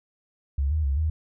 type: tone with pitch steps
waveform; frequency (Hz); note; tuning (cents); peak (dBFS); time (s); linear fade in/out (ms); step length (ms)
sine; 69.3 / 77.7 / 68.7 / 78.5; C#2 / D#2 / C#2 / D#2; 0 / -2 / -15 / +16; -21; 0.58-1.1; 5; 130
effects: none